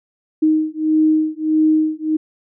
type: beating tone pair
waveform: sine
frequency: 311.1 / 312.7 Hz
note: D#4 / D#4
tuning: 0 / +9 cents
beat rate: 1.6 Hz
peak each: -16 / -16 dBFS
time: 0.42-2.17 s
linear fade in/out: 10 ms
effects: none